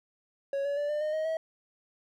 triangle tone with pitch steps, 554.4 / 568.3 / 582.6 / 597.3 / 612.3 / 627.7 / 643.5 Hz, C#5 / C#5 / D5 / D5 / D#5 / D#5 / E5, 0 / +43 / -14 / +29 / -28 / +15 / -42 cents, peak -26 dBFS, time 0.53-1.37 s, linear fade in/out 2 ms, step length 120 ms, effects none

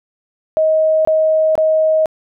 sine tone bursts, 630 Hz, D#5, 21 cents sharp, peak -10 dBFS, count 3, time 0.57-2.058 s, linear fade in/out 0 ms, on 480 ms, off 24 ms, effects none

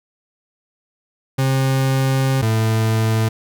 40% pulse tone pair in turn, 133.5 / 110.9 Hz, C3 / A2, +35 / +14 cents, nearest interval minor third, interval 321 cents, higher first, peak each -14 dBFS, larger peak neither, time 1.38-2.42 / 2.42-3.29 s, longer first, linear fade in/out 10 ms, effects none

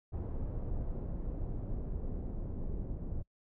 brown noise with low-pass filter sweep, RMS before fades -37 dBFS, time 0.12-3.23 s, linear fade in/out 20 ms, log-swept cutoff 660 to 440 Hz, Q 0.88, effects noise-tail reverb RT60 0.1 s tail -26 dB re dry

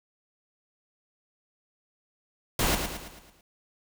pink noise with echo, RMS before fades -25 dBFS, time 2.59-2.75 s, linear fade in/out 2 ms, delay 110 ms, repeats 6, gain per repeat -6 dB, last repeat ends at 3.41 s, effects none

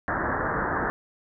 white low-pass noise, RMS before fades -27 dBFS, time 0.08-0.9 s, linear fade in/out 0 ms, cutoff 1800 Hz, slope 96 dB/octave, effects none

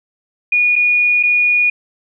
sine tone with dropouts, 2449 Hz, D#7, 28 cents flat, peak -10 dBFS, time 0.52-1.7 s, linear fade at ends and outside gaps 5 ms, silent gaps 0.757-0.761 / 1.229-1.234 s, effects none

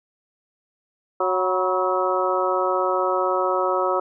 harmonic tone with a mistuned harmonic, 184.3 Hz, F#3, 7 cents flat, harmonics 2 / 3 / 4 / 5 / 6 / 7, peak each -25 / -24 / -28 / -27 / -29 / -25 dBFS, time 1.2-4 s, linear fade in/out 5 ms, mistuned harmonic 5, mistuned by +69 cents, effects none

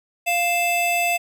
square tone pair together, 698.5 / 2637 Hz, F5 / E7, 0 / 0 cents, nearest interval octave + major seventh, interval 2300 cents, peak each -22 dBFS, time 0.26-1.18 s, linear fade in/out 20 ms, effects none

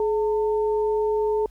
sine tone pair together, 425.2 / 901 Hz, G#4 / A5, +41 / +41 cents, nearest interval octave + minor second, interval 1300 cents, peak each -20 / -29 dBFS, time 0-1.46 s, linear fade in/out 2 ms, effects added 50 Hz sine -44 dBFS peak until 1.5 s + pink hiss -61 dBFS RMS until 1.5 s

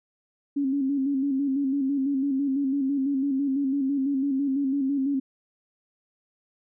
sine tone with vibrato, 274.4 Hz, C#4, 17 cents flat, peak -22 dBFS, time 0.56-5.2 s, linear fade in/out 10 ms, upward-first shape square, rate 6 Hz, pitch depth 53 cents each way, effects none

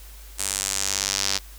sawtooth tone with band-pass filter sweep, 97.9 Hz, G2, 2 cents flat, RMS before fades -26 dBFS, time 0.38-1.39 s, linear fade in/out 20 ms, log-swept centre 8700 to 5200 Hz, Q 2.2, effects added 50 Hz sine -41 dBFS peak until 1.58 s + white hiss -48 dBFS RMS until 1.58 s

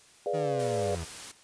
sine chord, G# diminished seventh, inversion none, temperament equal, 415.3 / 493.9 / 587.3 / 698.5 Hz, G#4 / B4 / D5 / F5, 0 / 0 / 0 / 0 cents, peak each -32 / -33 / -32 / -35 dBFS, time 0.26-0.95 s, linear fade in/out 2 ms
30% pulse linear sweep, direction down, 160 to 77.78 Hz, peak -31 dBFS, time 0.33-1.05 s, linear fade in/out 20 ms
white noise, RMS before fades -42 dBFS, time 0.59-1.32 s, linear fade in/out 10 ms
effects white hiss -57 dBFS RMS until 1.43 s + resampled to 22050 Hz

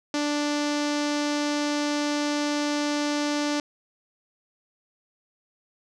sawtooth tone with low-pass filter, 293.7 Hz, D4, in tune, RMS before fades -26 dBFS, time 0.14-3.6 s, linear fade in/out 2 ms, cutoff 5800 Hz, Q 2.1, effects none

